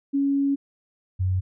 sine tone pair in turn, 278.5 / 92.94 Hz, C#4 / F#2, +8 / +8 cents, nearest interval octave + perfect fifth, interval 1900 cents, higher first, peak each -19 / -20 dBFS, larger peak first, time 0.13-0.56 / 1.19-1.41 s, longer first, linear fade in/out 20 ms, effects none

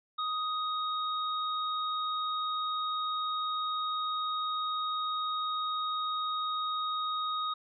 sine tone pair together, 1250 / 3746 Hz, D#6 / A#7, +8 / +8 cents, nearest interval octave + perfect fifth, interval 1900 cents, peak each -31 / -37 dBFS, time 0.18-7.54 s, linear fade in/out 10 ms, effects none

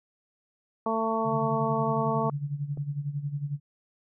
harmonic tone, 223.6 Hz, A3, 28 cents sharp, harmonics 1 / 2 / 3 / 4 / 5, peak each -31 / -31 / -31 / -31 / -31 dBFS, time 0.86-2.3 s, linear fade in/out 2 ms
sine tone with tremolo, 143.9 Hz, D3, 35 cents flat, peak -26 dBFS, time 1.24-3.6 s, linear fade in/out 50 ms, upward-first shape sine, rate 11 Hz, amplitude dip 75%
click, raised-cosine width 2 ms, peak -30 dBFS, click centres 2.774 s
effects none

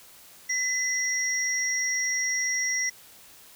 sine tone pair together, 2007 / 5681 Hz, B6 / F8, +27 / +29 cents, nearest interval octave + tritone, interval 1802 cents, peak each -27 dBFS, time 0.49-2.9 s, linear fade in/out 10 ms, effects white hiss -51 dBFS RMS until 3.55 s

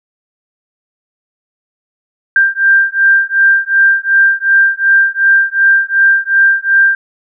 sine beating tone pair, 1583 / 1585.7 Hz, G6 / G6, +17 / +19 cents, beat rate 2.7 Hz, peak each -10 dBFS, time 2.36-6.95 s, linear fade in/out 2 ms, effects none

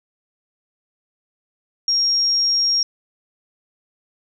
sine tone, 5580 Hz, F8, 2 cents flat, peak -15 dBFS, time 1.88-2.83 s, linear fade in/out 2 ms, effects none

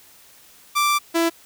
sawtooth tone pair in turn, 1174.7 / 333.3 Hz, D6 / E4, 0 / +19 cents, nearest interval octave + minor seventh, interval 2181 cents, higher first, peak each -13 dBFS, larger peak neither, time 0.75-0.99 / 1.14-1.3 s, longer first, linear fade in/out 20 ms, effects white hiss -50 dBFS RMS until 1.45 s

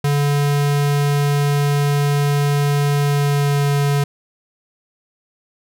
square tone with pitch glide, 143.8 to 142.64 Hz, D3 to C#3, -36 to +50 cents, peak -15 dBFS, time 0.04-4.04 s, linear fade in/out 5 ms, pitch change -14 cents, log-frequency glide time 2.99-3.67 s, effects none

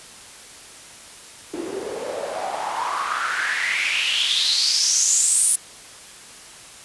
white noise with band-pass filter sweep, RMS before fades -22 dBFS, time 1.53-5.56 s, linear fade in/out 10 ms, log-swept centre 320 to 10000 Hz, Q 5.7, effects white hiss -42 dBFS RMS until 6.84 s + resampled to 24000 Hz

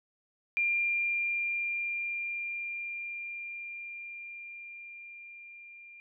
sine tone with level ramp, 2392 Hz, D7, 31 cents sharp, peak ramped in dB -25 to -48 dBFS, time 0.57-6 s, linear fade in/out 0 ms, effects none

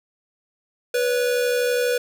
square tone pair together, 490.5 / 562.7 Hz, B4 / C#5, -12 / +26 cents, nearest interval major second, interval 238 cents, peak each -20 / -29 dBFS, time 0.94-1.98 s, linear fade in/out 5 ms, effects none

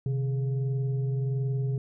sine tone with frequency modulation, 130.81 Hz, C3, in tune, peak -25 dBFS, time 0.06-1.78 s, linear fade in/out 2 ms, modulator 283 Hz, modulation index 0.42, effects none

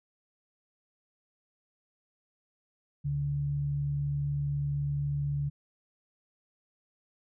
sine tone pair together, 70.8 / 142.83 Hz, C#2 / D3, +37 / -48 cents, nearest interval octave, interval 1215 cents, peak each -40 / -28 dBFS, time 3.04-5.5 s, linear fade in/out 20 ms, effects none

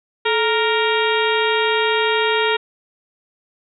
harmonic tone with a mistuned harmonic, 466.2 Hz, A#4, in tune, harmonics 1 / 2 / 3 / 4 / 5 / 6 / 7 / 8, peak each -19 / -22 / -24 / -25 / -26 / -27 / -27 / -28 dBFS, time 0.25-2.57 s, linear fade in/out 10 ms, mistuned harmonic 1, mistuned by -120 cents, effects none

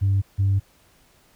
sine tone pair in turn, 98 / 98 Hz, G2 / G2, 0 / 0 cents, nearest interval unison, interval 0 cents, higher neither, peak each -15 dBFS, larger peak neither, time 0.01-0.22 / 0.38-0.6 s, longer second, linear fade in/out 20 ms, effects tanh soft clip ceiling -14 dBFS + pink hiss -58 dBFS RMS until 1.35 s

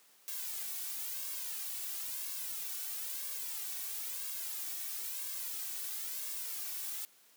blue noise with flanger, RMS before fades -40 dBFS, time 0.28-7.05 s, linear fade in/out 0 ms, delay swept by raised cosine 1.8 to 2.7 ms, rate 1 Hz, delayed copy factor +1, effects white hiss -64 dBFS RMS until 7.36 s + high-pass 200 Hz 12 dB/octave

